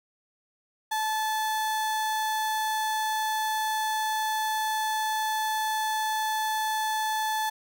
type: tone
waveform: 35% pulse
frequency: 869 Hz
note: A5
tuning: 22 cents flat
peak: -24 dBFS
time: 0.91-7.5 s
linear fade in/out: 10 ms
effects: none